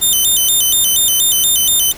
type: tone with vibrato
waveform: 5% pulse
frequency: 3322 Hz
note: G#7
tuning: in tune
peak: -3 dBFS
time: 0.01-1.93 s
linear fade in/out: 20 ms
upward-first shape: square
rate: 4.2 Hz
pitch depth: 150 cents each way
effects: pink hiss -34 dBFS RMS until 1.97 s